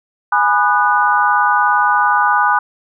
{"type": "chord", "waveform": "sine", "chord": "G# minor seventh", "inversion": "none", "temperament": "equal with one note detuned", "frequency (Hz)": [830.6, 987.8, 1218.9, 1480], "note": ["G#5", "B5", "D#6", "F#6"], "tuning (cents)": [0, 0, -36, 0], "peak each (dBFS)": -16, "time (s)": [0.32, 2.59], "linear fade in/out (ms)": 5, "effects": []}